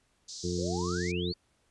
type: band-pass noise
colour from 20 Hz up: pink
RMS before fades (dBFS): -43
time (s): 0.28-1.12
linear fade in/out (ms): 10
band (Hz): 4200 to 7000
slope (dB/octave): 48
type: harmonic tone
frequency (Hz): 88.5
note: F2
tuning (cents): +23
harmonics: 1 / 2 / 3 / 4 / 5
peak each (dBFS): -36 / -34 / -43 / -34 / -38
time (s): 0.43-1.33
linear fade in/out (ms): 20
type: exponential sweep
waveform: sine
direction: up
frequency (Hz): 466.2 to 4633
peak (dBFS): -37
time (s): 0.58-1.34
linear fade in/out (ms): 5
effects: pink hiss -71 dBFS RMS until 1.7 s + resampled to 24000 Hz